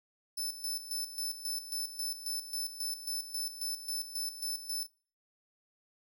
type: tone with tremolo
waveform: 20% pulse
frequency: 5274 Hz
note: E8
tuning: in tune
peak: -28 dBFS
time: 0.37-4.87 s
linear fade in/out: 10 ms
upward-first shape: square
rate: 3.7 Hz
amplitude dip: 70%
effects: noise-tail reverb RT60 0.4 s tail -21 dB re dry